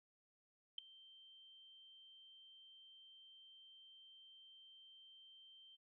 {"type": "tone with ADSR envelope", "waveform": "sine", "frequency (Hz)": 3130, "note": "G7", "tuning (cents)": -3, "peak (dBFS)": -37, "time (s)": [0.78, 5.77], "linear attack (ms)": 4, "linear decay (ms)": 5, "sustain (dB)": -23, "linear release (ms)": 26, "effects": []}